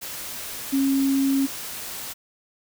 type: tone in noise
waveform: sine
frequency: 272.3 Hz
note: C#4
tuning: 31 cents flat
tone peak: -18 dBFS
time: 0.72-1.47 s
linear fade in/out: 20 ms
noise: white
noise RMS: -34 dBFS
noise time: 0.01-2.14 s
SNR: +13 dB
effects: none